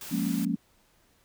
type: noise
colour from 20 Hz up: white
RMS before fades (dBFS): -41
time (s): 0.01-0.45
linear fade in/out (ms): 2
type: chord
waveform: sine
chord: Bb minor seventh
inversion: second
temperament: equal with one note detuned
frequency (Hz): 177.56 / 207.7 / 233.1 / 277.2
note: F3 / Ab3 / Bb3 / Db4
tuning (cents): +29 / 0 / 0 / 0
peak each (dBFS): -31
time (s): 0.11-0.56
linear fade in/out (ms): 10
effects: pink hiss -65 dBFS RMS until 1.24 s